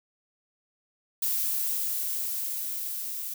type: noise with level ramp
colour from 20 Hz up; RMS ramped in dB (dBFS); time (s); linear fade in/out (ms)
violet; -27 to -35; 1.22-3.34; 5
effects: none